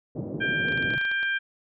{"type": "band-pass noise", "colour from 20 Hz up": "pink", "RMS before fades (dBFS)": -33, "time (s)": [0.15, 0.96], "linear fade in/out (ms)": 10, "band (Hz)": [110, 510], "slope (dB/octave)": 24}
{"type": "harmonic tone", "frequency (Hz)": 793, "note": "G5", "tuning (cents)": 20, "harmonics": [2, 3, 4], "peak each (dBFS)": [-24, -34, -36], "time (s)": [0.4, 1.39], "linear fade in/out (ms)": 20}
{"type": "clicks", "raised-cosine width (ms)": 0.3, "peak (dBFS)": -24, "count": 11, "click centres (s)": [0.685, 0.723, 0.776, 0.826, 0.905, 0.937, 0.98, 1.013, 1.052, 1.115, 1.23]}
{"type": "tone with exponential growth", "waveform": "sine", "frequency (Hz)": 140, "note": "C#3", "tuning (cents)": 18, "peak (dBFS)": -29, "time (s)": [0.77, 0.98], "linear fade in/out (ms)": 0, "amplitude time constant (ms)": 44}
{"effects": []}